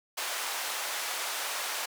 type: band-pass noise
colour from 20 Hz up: pink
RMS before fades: -34 dBFS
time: 0.17-1.86 s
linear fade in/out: 10 ms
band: 760 to 15000 Hz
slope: 12 dB/octave
effects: high-pass 400 Hz 12 dB/octave